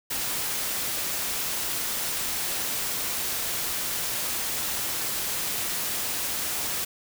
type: noise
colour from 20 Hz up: white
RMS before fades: -29 dBFS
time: 0.1-6.85 s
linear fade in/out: 10 ms
effects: none